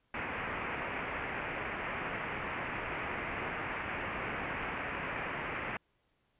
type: low-pass noise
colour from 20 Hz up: white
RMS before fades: -38 dBFS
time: 0.14-5.77 s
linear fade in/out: 2 ms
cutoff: 2500 Hz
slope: 48 dB/octave
effects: pink hiss -75 dBFS RMS until 6.39 s + resampled to 8000 Hz